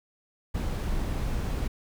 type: noise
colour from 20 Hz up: brown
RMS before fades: -29 dBFS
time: 0.54-1.68 s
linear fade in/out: 10 ms
effects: none